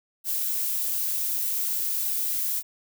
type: noise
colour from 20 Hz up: violet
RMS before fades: -27 dBFS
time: 0.24-2.63 s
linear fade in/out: 50 ms
effects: none